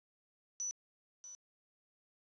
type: tone with echo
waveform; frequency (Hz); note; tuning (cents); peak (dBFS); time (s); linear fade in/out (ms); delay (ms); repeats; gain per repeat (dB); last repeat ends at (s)
sine; 5950; F#8; +9; -36; 0.6-0.71; 0; 640; 1; -12; 1.35
effects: resampled to 16000 Hz + 11-bit